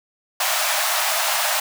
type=high-pass noise; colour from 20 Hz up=pink; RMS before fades=-21 dBFS; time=0.4-1.6 s; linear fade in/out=5 ms; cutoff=600 Hz; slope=96 dB/octave; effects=none